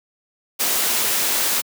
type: noise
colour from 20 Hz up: white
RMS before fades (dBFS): -20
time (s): 0.59-1.62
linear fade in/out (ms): 20
effects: high-pass 200 Hz 12 dB/octave